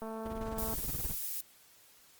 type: click train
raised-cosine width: 1 ms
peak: -28 dBFS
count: 160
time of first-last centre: 0.02-0.736 s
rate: 222 Hz
type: noise with tremolo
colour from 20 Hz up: brown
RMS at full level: -38 dBFS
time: 0.25-1.15 s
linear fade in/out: 10 ms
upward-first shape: sine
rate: 19 Hz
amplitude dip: 85%
type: noise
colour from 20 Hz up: violet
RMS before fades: -37 dBFS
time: 0.58-1.41 s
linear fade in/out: 5 ms
effects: white hiss -61 dBFS RMS until 2.19 s + Opus 32 kbps